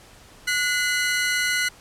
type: tone pair together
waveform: sawtooth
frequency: 1460.8 / 2038 Hz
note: F#6 / C7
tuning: -23 / -46 cents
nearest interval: tritone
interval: 577 cents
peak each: -20 dBFS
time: 0.47-1.69 s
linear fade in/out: 10 ms
effects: pink hiss -49 dBFS RMS until 1.8 s + low-pass 11000 Hz 12 dB/octave